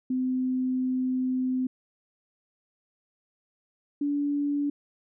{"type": "tone pair in turn", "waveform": "sine", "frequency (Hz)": [256.4, 287.8], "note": ["C4", "D4"], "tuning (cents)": [-35, -35], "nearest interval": "major second", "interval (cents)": 200, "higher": "second", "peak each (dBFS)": -24, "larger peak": "neither", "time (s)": [[0.1, 1.67], [4.01, 4.7]], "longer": "first", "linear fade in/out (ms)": 5, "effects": []}